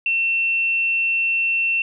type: tone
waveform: sine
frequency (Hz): 2700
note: E7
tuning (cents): +41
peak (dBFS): -17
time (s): 0.06-1.82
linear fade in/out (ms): 2
effects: none